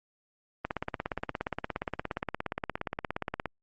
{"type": "click train", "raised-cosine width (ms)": 0.5, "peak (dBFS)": -16, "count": 49, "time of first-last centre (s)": [0.65, 3.457], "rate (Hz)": 17.1, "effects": ["Opus 32 kbps"]}